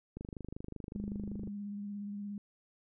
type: click train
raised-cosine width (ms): 3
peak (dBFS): -29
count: 34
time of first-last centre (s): 0.17-1.474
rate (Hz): 25.3
type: tone with vibrato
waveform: sine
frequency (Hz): 203.6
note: G#3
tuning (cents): -34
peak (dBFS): -38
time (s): 0.95-2.38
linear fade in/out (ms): 2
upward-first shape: triangle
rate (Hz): 17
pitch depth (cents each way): 24
effects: none